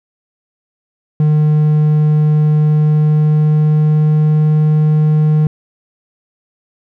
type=tone with pitch glide; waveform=triangle; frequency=151.9 to 153.22 Hz; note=D#3 to D#3; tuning=-41 to -26 cents; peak=-6 dBFS; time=1.2-5.47 s; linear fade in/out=2 ms; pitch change=+15 cents; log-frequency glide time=2.63-4.5 s; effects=none